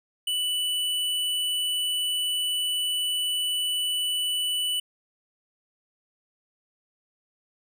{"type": "tone", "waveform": "square", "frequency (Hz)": 2972, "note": "F#7", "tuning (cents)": 7, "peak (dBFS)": -25, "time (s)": [0.27, 4.8], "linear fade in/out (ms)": 5, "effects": []}